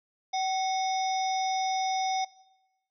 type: harmonic tone with a mistuned harmonic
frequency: 730 Hz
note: F#5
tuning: 24 cents flat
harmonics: 1 / 3 / 5 / 7 / 8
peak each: -27 / -39 / -39 / -39 / -43 dBFS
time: 0.33-2.25 s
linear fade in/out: 10 ms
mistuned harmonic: 1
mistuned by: +70 cents
effects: noise-tail reverb RT60 1.0 s tail -21 dB re dry